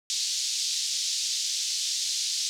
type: band-pass noise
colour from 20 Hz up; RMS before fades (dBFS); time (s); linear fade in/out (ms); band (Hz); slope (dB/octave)
pink; -29; 0.1-2.49; 0; 4000 to 6800; 24
effects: none